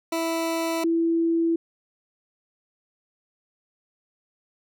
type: tone pair in turn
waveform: 20% pulse / sine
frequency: 329.4 / 332.1 Hz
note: E4 / E4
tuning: -1 / +13 cents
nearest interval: unison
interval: 14 cents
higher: second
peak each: -19 dBFS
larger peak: neither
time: 0.12-0.84 / 0.84-1.56 s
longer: neither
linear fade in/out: 5 ms
effects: none